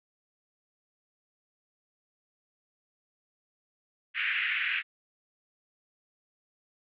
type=band-pass noise; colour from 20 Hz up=pink; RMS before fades=-30 dBFS; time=4.14-4.83 s; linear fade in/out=50 ms; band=1600 to 2800 Hz; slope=48 dB/octave; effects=none